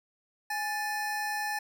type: tone pair together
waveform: square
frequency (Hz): 830.6 / 1760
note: G#5 / A6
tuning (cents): 0 / 0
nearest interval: octave + minor second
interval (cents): 1300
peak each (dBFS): -34 / -34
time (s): 0.5-1.59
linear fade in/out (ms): 5
effects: none